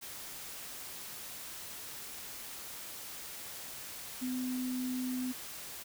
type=tone in noise; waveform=sine; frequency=253.6 Hz; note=B3; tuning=46 cents sharp; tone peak=-33 dBFS; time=4.21-5.33 s; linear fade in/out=20 ms; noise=white; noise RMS=-45 dBFS; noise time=0.01-5.84 s; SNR=+9 dB; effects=none